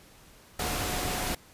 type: tone in noise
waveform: sine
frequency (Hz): 727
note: F#5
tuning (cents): -31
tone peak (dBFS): -39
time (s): 0.59-1.35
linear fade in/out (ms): 5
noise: pink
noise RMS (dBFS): -31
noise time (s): 0.59-1.35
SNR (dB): -11
effects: pink hiss -55 dBFS RMS until 1.53 s + resampled to 32000 Hz